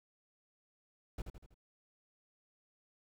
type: noise with echo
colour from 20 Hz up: brown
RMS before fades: -39 dBFS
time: 1.18-1.22 s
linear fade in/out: 5 ms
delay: 81 ms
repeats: 4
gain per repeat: -6 dB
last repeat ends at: 1.544 s
effects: none